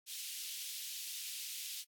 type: high-pass noise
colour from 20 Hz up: pink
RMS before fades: -44 dBFS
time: 0.06-1.85 s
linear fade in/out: 50 ms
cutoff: 2900 Hz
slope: 24 dB/octave
effects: AAC 64 kbps